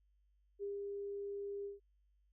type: tone with ADSR envelope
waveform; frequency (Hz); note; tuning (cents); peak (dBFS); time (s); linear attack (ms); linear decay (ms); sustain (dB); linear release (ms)
sine; 402.3; G4; +45; -38; 0.59-1.8; 40; 160; -2; 150
effects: added 50 Hz sine -70 dBFS peak until 2.32 s